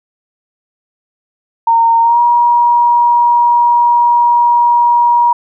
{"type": "tone with pitch glide", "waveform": "sine", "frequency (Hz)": [920, 954.1], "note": ["A#5", "A#5"], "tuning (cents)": [-23, 40], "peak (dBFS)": -6, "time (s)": [1.67, 5.33], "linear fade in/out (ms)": 5, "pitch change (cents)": 63, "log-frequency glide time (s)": [2.01, 2.2], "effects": []}